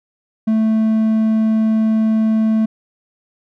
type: tone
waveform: triangle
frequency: 220 Hz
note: A3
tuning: in tune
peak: -10 dBFS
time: 0.47-2.66 s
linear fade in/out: 10 ms
effects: none